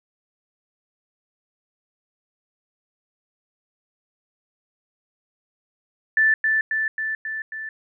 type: tone with echo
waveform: sine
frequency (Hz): 1760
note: A6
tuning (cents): 0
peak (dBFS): -14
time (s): 6.17-6.34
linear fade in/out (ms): 2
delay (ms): 270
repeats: 5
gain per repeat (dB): -3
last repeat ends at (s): 7.69
effects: none